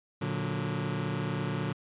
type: chord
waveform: sawtooth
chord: Bb augmented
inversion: none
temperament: just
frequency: 116.54 / 145.68 / 182.1 Hz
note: Bb2 / D3 / F#3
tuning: 0 / -14 / -27 cents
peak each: -31 / -29 / -31 dBFS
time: 0.21-1.73 s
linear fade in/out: 10 ms
effects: resampled to 8000 Hz